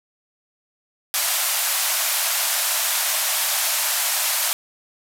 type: band-pass noise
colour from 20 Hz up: white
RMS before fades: -22 dBFS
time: 1.14-4.53 s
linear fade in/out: 0 ms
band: 580 to 15000 Hz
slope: 96 dB/octave
effects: none